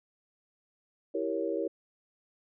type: chord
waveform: sine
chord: E diminished seventh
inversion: none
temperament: equal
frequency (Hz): 329.6 / 392 / 466.2 / 554.4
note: E4 / G4 / Bb4 / Db5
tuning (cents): 0 / 0 / 0 / 0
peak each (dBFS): -34 / -35 / -34 / -35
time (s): 1.14-1.68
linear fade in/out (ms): 10
effects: none